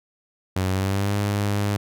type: tone with pitch glide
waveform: sawtooth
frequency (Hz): 93.6 to 102.07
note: F#2 to G#2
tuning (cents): +20 to -30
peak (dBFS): -17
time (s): 0.56-1.77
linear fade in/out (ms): 5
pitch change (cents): +150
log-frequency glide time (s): 0.68-1.16
effects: none